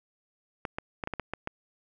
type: clicks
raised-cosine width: 0.5 ms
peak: -17 dBFS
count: 8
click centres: 0.652 / 0.785 / 1.038 / 1.074 / 1.137 / 1.197 / 1.336 / 1.474 s
effects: none